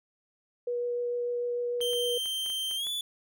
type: tone with vibrato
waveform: sine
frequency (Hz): 483.5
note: B4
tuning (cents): -37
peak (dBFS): -28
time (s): 0.67-2.18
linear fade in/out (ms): 5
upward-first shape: triangle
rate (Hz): 6.7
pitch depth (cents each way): 8
type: clicks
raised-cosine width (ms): 0.3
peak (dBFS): -31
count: 7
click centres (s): 1.806 / 1.933 / 2.258 / 2.462 / 2.501 / 2.712 / 2.869
type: tone with pitch glide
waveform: 45% pulse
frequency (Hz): 3136 to 3460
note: G7 to A7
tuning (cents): 0 to -30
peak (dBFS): -30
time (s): 1.81-3.01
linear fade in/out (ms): 2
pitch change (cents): +170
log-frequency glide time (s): 2.76-2.88
effects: none